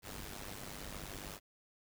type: noise with amplitude modulation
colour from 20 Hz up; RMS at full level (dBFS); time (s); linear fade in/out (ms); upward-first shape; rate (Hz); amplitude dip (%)
pink; -43; 0.02-1.4; 50; sine; 99.6; 80
effects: none